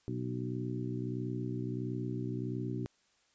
harmonic tone with a mistuned harmonic, 61.5 Hz, B1, 7 cents flat, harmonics 2 / 3 / 4 / 5 / 6, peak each -37 / -43 / -41 / -41 / -43 dBFS, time 0.08-2.86 s, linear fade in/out 0 ms, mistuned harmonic 6, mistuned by +30 cents, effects white hiss -71 dBFS RMS until 3.34 s + resampled to 16000 Hz

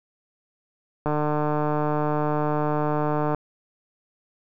click train, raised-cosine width 1 ms, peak -11 dBFS, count 344, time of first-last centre 1.06-3.347 s, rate 150 Hz, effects none

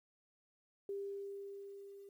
sine tone with level ramp, 398.1 Hz, G4, 27 cents sharp, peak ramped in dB -38 to -52 dBFS, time 0.89-2.09 s, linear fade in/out 2 ms, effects 12-bit

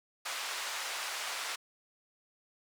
pink band-pass noise, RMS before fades -38 dBFS, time 0.25-1.56 s, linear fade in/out 10 ms, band 960 to 8200 Hz, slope 12 dB/octave, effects high-pass 400 Hz 12 dB/octave

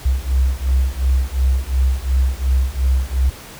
sine beating tone pair, 63.8 / 66.6 Hz, C2 / C2, -43 / +31 cents, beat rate 2.8 Hz, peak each -17 dBFS, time 0.05-3.3 s, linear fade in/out 10 ms, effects pink hiss -37 dBFS RMS until 3.59 s

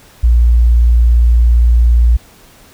sine tone, 58.7 Hz, A#1, 13 cents sharp, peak -5 dBFS, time 0.23-2.17 s, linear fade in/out 10 ms, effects pink hiss -43 dBFS RMS until 2.73 s

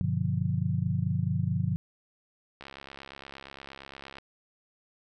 sine chord, G dominant seventh, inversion none, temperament just, 98 / 122.5 / 147 / 176.4 Hz, G2 / B2 / D3 / F3, 0 / -14 / +2 / +18 cents, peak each -31 dBFS, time 0.01-1.76 s, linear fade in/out 0 ms
click train, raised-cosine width 0.3 ms, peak -27 dBFS, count 109, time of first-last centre 2.61-4.184 s, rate 68.6 Hz
effects none

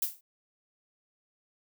violet noise with exponential decay, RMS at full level -25 dBFS, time 0.02-0.21 s, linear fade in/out 5 ms, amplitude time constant 40 ms, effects none

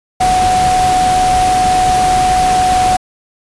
sine tone in noise, 739 Hz, F#5, 2 cents flat, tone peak -9 dBFS, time 0.2-2.97 s, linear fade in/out 10 ms, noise pink, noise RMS -19 dBFS, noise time 0.2-2.97 s, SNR +7 dB, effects resampled to 24000 Hz

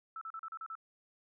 sine tone bursts, 1318.5 Hz, E6, in tune, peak -40 dBFS, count 7, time 0.16-0.753 s, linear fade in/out 2 ms, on 53 ms, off 37 ms, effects none

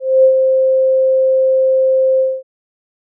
sine tone with ADSR envelope, 525 Hz, C5, 6 cents sharp, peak -4 dBFS, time 0-2.43 s, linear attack 240 ms, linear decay 87 ms, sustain -5 dB, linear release 230 ms, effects none

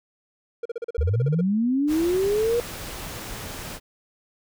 triangle tone bursts, 468.8 Hz, A#4, 10 cents sharp, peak -24 dBFS, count 13, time 0.63-1.411 s, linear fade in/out 5 ms, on 25 ms, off 38 ms
sine linear sweep, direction up, 65.41 to 483.5 Hz, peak -19 dBFS, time 0.98-2.6 s, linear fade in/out 0 ms
pink noise, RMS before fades -35 dBFS, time 1.87-3.8 s, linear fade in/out 50 ms
effects none

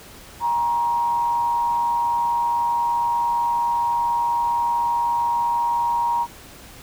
sine tone with frequency modulation, 944 Hz, A#5, 22 cents sharp, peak -18 dBFS, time 0.4-6.27 s, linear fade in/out 50 ms, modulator 132 Hz, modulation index 0.36, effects pink hiss -43 dBFS RMS until 6.82 s

